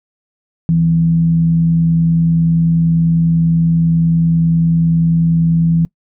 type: tone with frequency modulation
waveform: sine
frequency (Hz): 165.3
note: E3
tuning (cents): +5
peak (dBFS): -9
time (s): 0.69-5.85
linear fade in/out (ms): 0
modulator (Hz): 89.8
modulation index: 0.21
effects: noise-tail reverb RT60 0.1 s tail -24 dB re dry